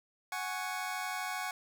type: chord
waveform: 25% pulse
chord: F# suspended second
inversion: none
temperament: just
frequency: 740 / 832.5 / 1110 Hz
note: F#5 / G#5 / C#6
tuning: 0 / +4 / +2 cents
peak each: -35 / -37 / -37 dBFS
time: 0.32-1.51 s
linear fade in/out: 2 ms
effects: none